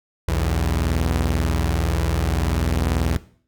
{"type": "tone pair together", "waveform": "sawtooth", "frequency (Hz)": [61.95, 82.41], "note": ["B1", "E2"], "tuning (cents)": [6, 0], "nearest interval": "perfect fourth", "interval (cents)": 494, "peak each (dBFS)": -18, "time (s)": [0.28, 3.17], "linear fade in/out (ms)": 0, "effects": ["noise-tail reverb RT60 0.5 s tail -17 dB re dry"]}